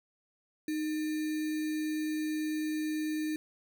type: tone with sample-and-hold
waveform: sine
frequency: 309.1 Hz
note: D#4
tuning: 11 cents flat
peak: -30 dBFS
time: 0.68-3.36 s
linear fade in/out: 2 ms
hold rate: 2100 Hz
effects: none